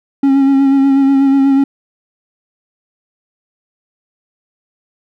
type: tone with vibrato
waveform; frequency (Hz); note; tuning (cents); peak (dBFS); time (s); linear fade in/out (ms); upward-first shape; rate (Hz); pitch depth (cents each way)
triangle; 273.3; C#4; -24; -5; 0.23-1.64; 5; sine; 8.2; 26
effects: none